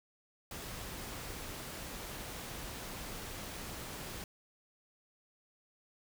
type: noise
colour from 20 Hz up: pink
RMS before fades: -44 dBFS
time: 0.51-4.24 s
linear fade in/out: 2 ms
effects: none